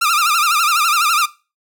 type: tone with vibrato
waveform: sawtooth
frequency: 1281 Hz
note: E6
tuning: 50 cents flat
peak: -9 dBFS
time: 0.01-1.26 s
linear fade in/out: 10 ms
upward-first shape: sine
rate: 12 Hz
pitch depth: 140 cents each way
effects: noise-tail reverb RT60 0.3 s tail -19 dB re dry